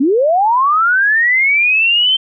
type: linear sweep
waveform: sine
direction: up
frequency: 246.9 to 3125 Hz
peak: -9 dBFS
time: 0-2.17 s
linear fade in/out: 10 ms
effects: none